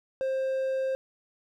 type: tone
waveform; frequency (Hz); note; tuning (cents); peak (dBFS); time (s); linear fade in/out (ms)
triangle; 529; C5; +19; -24; 0.21-0.95; 0
effects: none